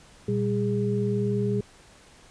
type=tone cluster; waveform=sine; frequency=119.3 / 198.2 / 410.9 Hz; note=A#2 / G3 / G#4; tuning=+41 / +19 / -18 cents; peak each=-27 dBFS; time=0.28-1.61 s; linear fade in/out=5 ms; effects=pink hiss -53 dBFS RMS until 2.3 s + resampled to 22050 Hz